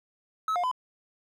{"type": "tone with pitch steps", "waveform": "triangle", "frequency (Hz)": [1291, 710, 1009], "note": ["E6", "F5", "B5"], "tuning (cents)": [-37, 28, 37], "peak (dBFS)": -23, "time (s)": [0.48, 0.714], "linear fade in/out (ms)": 2, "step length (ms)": 78, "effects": []}